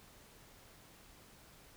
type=silence; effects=pink hiss -60 dBFS RMS until 1.76 s